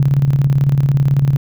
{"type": "tone with tremolo", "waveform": "sine", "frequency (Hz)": 138.7, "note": "C#3", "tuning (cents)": 1, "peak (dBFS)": -8, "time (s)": [0, 1.37], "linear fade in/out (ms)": 2, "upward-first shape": "square", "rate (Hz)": 18, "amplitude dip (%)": 55, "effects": []}